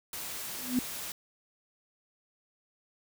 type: noise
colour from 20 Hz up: white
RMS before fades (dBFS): -39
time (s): 0.13-1.12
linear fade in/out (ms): 2
type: tone with exponential growth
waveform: sine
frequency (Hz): 250.6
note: B3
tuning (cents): +25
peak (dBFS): -21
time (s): 0.56-0.79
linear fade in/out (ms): 2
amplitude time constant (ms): 49
effects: none